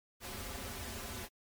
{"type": "noise with comb filter", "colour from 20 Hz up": "pink", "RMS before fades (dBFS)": -43, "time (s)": [0.2, 1.29], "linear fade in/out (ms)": 50, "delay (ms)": 6.4, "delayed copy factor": -1, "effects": ["MP3 96 kbps"]}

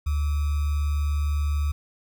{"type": "tone with sample-and-hold", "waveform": "sine", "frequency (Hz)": 73.42, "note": "D2", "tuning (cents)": 0, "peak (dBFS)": -21, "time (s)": [0.06, 1.72], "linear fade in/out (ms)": 10, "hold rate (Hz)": 1225, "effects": []}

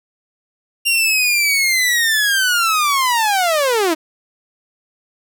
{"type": "linear sweep", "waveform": "sawtooth", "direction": "down", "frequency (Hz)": [2794, 303.4], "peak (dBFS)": -10, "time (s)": [0.85, 3.95], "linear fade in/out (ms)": 20, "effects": []}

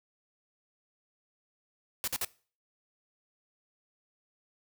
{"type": "noise bursts", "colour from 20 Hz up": "white", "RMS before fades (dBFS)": -32, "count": 3, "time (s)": [2.04, 2.248], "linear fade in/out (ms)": 0, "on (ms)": 36, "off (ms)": 50, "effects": ["noise-tail reverb RT60 0.4 s tail -21 dB re dry"]}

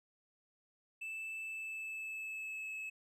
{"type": "tone with pitch glide", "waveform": "triangle", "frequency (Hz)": [2637, 2592], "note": ["E7", "E7"], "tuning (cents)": [0, -30], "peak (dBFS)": -39, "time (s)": [1.01, 2.9], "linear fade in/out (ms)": 10, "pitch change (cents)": -30, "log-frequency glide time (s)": [1.43, 2.73], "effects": []}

